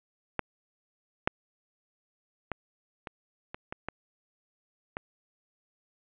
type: clicks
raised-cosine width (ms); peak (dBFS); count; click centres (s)
0.5; -12 / -8 / -16 / -23 / -23 / -20 / -18 / -18; 8; 0.393 / 1.275 / 2.517 / 3.072 / 3.545 / 3.725 / 3.886 / 4.969
effects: resampled to 8000 Hz + 7-bit